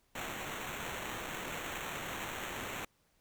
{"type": "noise with sample-and-hold", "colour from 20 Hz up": "blue", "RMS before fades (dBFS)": -41, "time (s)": [0.15, 2.85], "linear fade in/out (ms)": 5, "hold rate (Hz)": 4900, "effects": ["pink hiss -73 dBFS RMS until 3.2 s"]}